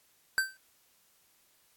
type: tone with exponential decay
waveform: square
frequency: 1554 Hz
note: G6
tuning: 16 cents flat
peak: -22 dBFS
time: 0.38-0.57 s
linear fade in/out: 0 ms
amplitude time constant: 41 ms
effects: white hiss -67 dBFS RMS until 1.76 s + AAC 64 kbps